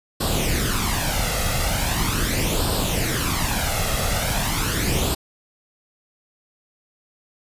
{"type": "noise with flanger", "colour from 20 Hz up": "pink", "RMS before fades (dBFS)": -22, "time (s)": [0.2, 5.15], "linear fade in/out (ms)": 10, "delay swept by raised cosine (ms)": [0.23, 1.53], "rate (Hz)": 0.4, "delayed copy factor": 0.6, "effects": ["resampled to 32000 Hz"]}